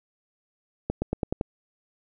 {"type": "accelerating click train", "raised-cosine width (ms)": 2, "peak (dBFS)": -12, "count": 6, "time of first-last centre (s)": [0.9, 1.411], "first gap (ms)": 120, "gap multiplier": 0.92, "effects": []}